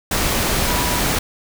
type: tone in noise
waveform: sine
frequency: 973 Hz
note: B5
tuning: 26 cents flat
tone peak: -26 dBFS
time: 0.67-0.99 s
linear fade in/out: 5 ms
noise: pink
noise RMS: -19 dBFS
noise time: 0.11-1.19 s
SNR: -10 dB
effects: none